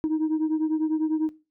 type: beating tone pair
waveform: sine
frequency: 311.1 / 321.1 Hz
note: D#4 / E4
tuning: 0 / -45 cents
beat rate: 10 Hz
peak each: -22 / -25 dBFS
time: 0.04-1.29 s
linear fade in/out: 0 ms
effects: noise-tail reverb RT60 0.3 s tail -17 dB re dry + tanh soft clip ceiling -19 dBFS